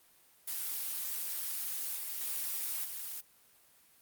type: noise with level steps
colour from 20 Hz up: blue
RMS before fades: -37 / -39 / -36 / -41 dBFS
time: 0.47-3.21 s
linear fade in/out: 10 ms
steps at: 1.96 / 2.2 / 2.84 s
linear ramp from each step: 10 ms
effects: white hiss -64 dBFS RMS until 4.01 s + Opus 32 kbps